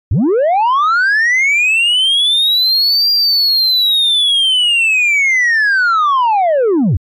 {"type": "linear two-way sweep", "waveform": "sine", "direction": "up then down", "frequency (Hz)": [70.8, 4791, 70.8], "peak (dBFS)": -6, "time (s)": [0.11, 6.97], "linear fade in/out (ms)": 5, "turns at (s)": 3.11, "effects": ["tanh soft clip ceiling -8 dBFS", "MP3 96 kbps"]}